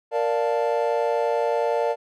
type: chord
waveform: triangle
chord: Bb major seventh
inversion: none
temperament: equal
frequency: 466.2 / 587.3 / 698.5 / 880 Hz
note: Bb4 / D5 / F5 / A5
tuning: 0 / 0 / 0 / 0 cents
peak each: -22 / -23 / -26 / -26 dBFS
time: 0.11-1.96 s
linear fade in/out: 50 ms
effects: none